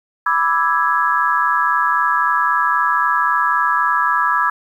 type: chord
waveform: sine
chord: E dominant seventh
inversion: second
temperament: equal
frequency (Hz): 987.8 / 1174.7 / 1318.5 / 1661.2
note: B5 / D6 / E6 / G#6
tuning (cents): 0 / 0 / 0 / 0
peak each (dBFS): -19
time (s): 0.26-4.5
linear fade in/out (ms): 5
effects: 8-bit